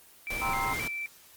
sine tone with vibrato, 2217 Hz, C#7, in tune, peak -32 dBFS, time 0.27-1.06 s, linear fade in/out 0 ms, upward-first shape square, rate 1.9 Hz, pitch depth 89 cents each way
pink noise, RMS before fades -36 dBFS, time 0.3-0.88 s, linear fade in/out 5 ms
sine chord, C dominant seventh, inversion second, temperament just, 784.9 / 941.9 / 1046.5 / 1308.1 Hz, G5 / Bb5 / C6 / E6, +2 / +18 / 0 / -14 cents, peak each -34 dBFS, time 0.41-0.74 s, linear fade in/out 10 ms
effects white hiss -55 dBFS RMS until 1.36 s + Opus 24 kbps

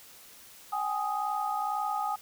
sine tone cluster, 770 / 832 / 1247 Hz, G5 / G#5 / D#6, -31 / +3 / +3 cents, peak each -35 / -31 / -33 dBFS, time 0.72-2.16 s, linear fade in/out 10 ms, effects white hiss -52 dBFS RMS until 2.21 s

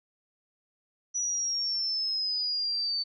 sine exponential sweep, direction down, 5900 to 4530 Hz, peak -27 dBFS, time 1.14-3.04 s, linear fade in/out 20 ms, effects none

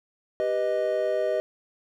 triangle chord, G augmented, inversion none, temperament equal, 392 / 493.9 / 622.3 Hz, G4 / B4 / D#5, 0 / 0 / 0 cents, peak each -28 / -27 / -23 dBFS, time 0.4-1.4 s, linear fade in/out 0 ms, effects none

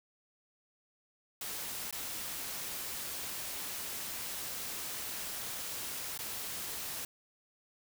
white noise with dropouts, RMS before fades -40 dBFS, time 1.41-7.05 s, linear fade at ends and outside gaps 2 ms, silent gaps 1.91-1.926 / 6.177-6.189 s, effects none

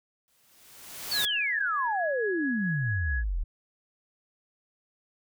white noise with exponential growth, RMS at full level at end -30 dBFS, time 0.28-1.25 s, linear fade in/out 0 ms, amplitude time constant 210 ms
sine exponential sweep, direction down, 4618 to 35.99 Hz, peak -26 dBFS, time 1.11-3.44 s, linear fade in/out 10 ms
sine tone with tremolo, 1674 Hz, G#6, 13 cents sharp, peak -30 dBFS, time 1.12-3.24 s, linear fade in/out 50 ms, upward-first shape sine, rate 4.6 Hz, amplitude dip 30%
effects none

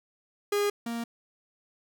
45% pulse tone pair in turn, 409.3 / 233.1 Hz, G#4 / A#3, -25 / 0 cents, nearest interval minor seventh, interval 975 cents, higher first, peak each -24 / -31 dBFS, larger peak first, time 0.52-0.7 / 0.86-1.04 s, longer neither, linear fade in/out 5 ms, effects none

